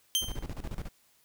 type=tone with exponential decay; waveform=sawtooth; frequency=3136 Hz; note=G7; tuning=in tune; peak=-19 dBFS; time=0.15-0.44 s; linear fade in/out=0 ms; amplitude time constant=63 ms
type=noise with tremolo; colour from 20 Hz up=brown; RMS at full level=-35 dBFS; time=0.21-0.89 s; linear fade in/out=20 ms; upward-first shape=square; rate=14 Hz; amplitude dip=80%
effects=white hiss -66 dBFS RMS until 1.24 s